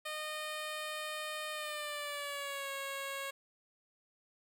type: tone with pitch glide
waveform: 10% pulse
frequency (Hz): 613 to 549.3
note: D#5 to C#5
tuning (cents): -26 to -16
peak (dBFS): -30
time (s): 0.05-3.31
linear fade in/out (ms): 10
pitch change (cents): -190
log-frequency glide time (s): 1.52-2.71
effects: none